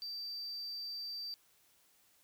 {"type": "tone", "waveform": "triangle", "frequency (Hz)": 4661, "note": "D8", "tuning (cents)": -14, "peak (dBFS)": -38, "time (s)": [0.02, 1.34], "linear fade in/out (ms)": 0, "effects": ["tanh soft clip ceiling -34 dBFS", "white hiss -69 dBFS RMS until 2.23 s"]}